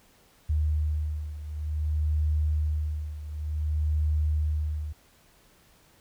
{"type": "beating tone pair", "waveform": "sine", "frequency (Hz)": [76.1, 76.65], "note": ["D#2", "D#2"], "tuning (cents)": [-38, -25], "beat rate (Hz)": 0.55, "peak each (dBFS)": [-26, -30], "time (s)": [0.49, 4.93], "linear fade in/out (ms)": 10, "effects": ["pink hiss -60 dBFS RMS until 6 s"]}